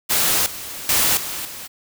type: noise with level steps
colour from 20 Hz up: white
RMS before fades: -18 / -32 / -17 / -28 / -34 dBFS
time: 0.09-1.68 s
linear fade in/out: 20 ms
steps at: 0.46 / 0.89 / 1.17 / 1.45 s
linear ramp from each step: 2 ms
effects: none